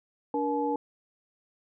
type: tone cluster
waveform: sine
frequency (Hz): 289.2 / 474.5 / 856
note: D4 / A#4 / A5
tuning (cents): -27 / +31 / -48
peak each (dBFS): -30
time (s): 0.34-0.76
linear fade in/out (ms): 2
effects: none